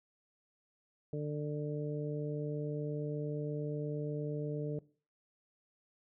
harmonic tone, 148.6 Hz, D3, 21 cents sharp, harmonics 1 / 2 / 3 / 4, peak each -37 / -42 / -39 / -46 dBFS, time 1.13-4.79 s, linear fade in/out 2 ms, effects noise-tail reverb RT60 0.4 s tail -20 dB re dry

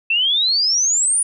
sine exponential sweep, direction up, 2637 to 9790 Hz, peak -14 dBFS, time 0.1-1.23 s, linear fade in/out 5 ms, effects none

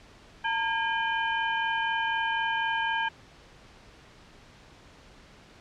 sine tone cluster, 902 / 946 / 1622 / 2414 / 3054 Hz, A5 / A#5 / G#6 / D7 / G7, +43 / +25 / -41 / +47 / -46 cents, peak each -29 / -38 / -29 / -37 / -36 dBFS, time 0.44-3.09 s, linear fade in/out 10 ms, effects pink hiss -53 dBFS RMS until 5.6 s + low-pass 5000 Hz 12 dB/octave

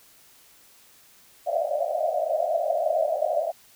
pink band-pass noise, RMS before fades -25 dBFS, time 1.46-3.52 s, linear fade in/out 20 ms, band 580 to 700 Hz, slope 96 dB/octave, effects white hiss -55 dBFS RMS until 3.75 s

